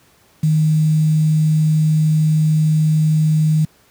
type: tone with quantisation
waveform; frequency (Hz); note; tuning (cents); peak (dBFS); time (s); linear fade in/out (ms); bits
sine; 155.56; D#3; 0; -11; 0.43-3.65; 5; 6
effects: pink hiss -53 dBFS RMS until 3.9 s + high-pass 80 Hz 12 dB/octave